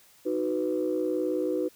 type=chord; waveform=sine; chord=B major; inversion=first; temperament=equal with one note detuned; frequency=311.1 / 370 / 496.2 Hz; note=D#4 / F#4 / B4; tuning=0 / 0 / +8 cents; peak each=-29 dBFS; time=0.25-1.69 s; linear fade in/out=20 ms; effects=tanh soft clip ceiling -17 dBFS + white hiss -58 dBFS RMS until 1.75 s